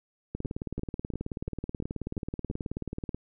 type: two click trains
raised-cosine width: 3 ms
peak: -20 / -23 dBFS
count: 53 / 7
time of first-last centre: 0.35-3.146 / 0.45-2.512 s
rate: 18.6 / 2.91 Hz
effects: none